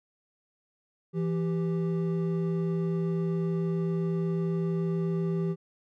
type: tone pair together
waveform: triangle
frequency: 166.83 / 392 Hz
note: E3 / G4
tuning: +21 / 0 cents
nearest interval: octave + minor third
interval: 1479 cents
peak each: -25 / -30 dBFS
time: 1.13-5.56 s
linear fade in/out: 50 ms
effects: none